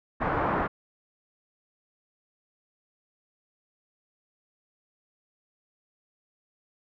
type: low-pass noise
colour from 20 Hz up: white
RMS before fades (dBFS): -27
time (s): 0.2-0.68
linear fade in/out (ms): 20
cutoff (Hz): 1400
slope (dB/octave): 24
effects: none